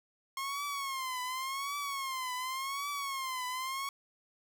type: tone with vibrato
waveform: sawtooth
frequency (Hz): 1073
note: C6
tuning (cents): +43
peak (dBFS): -31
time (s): 0.37-3.89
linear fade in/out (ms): 2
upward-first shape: triangle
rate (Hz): 0.89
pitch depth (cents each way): 130
effects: none